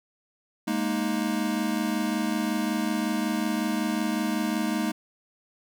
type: chord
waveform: square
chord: Ab suspended second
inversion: none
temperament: equal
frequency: 207.7 / 233.1 / 311.1 Hz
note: Ab3 / Bb3 / Eb4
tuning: 0 / 0 / 0 cents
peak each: -30 dBFS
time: 0.67-4.92 s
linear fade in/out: 10 ms
effects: none